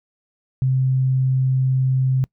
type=tone; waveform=sine; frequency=130.81 Hz; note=C3; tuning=in tune; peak=-15 dBFS; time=0.62-2.24 s; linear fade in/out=0 ms; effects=noise-tail reverb RT60 0.1 s tail -25 dB re dry